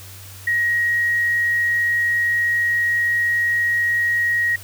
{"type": "tone", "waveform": "sine", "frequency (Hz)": 1891, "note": "A#6", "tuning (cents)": 24, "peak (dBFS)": -16, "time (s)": [0.47, 4.56], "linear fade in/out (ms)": 5, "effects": ["added 96 Hz sine -39 dBFS peak until 4.63 s", "white hiss -41 dBFS RMS until 4.63 s"]}